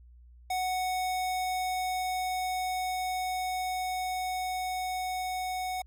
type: tone with level ramp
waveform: square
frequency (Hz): 740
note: F#5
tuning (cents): 0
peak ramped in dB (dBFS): -29 to -32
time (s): 0.5-5.82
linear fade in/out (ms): 5
effects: added 60 Hz sine -51 dBFS peak until 5.86 s + AAC 64 kbps